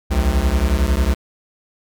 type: beating tone pair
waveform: square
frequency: 60.2 / 71.2 Hz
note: B1 / C#2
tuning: -44 / +47 cents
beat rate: 11 Hz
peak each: -18 dBFS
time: 0.1-1.15 s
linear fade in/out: 20 ms
effects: none